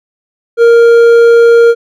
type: tone with hard clipping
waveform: triangle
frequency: 466.6 Hz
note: A#4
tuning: 2 cents sharp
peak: -3 dBFS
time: 0.57-1.75 s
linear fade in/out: 50 ms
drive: 9 dB
effects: none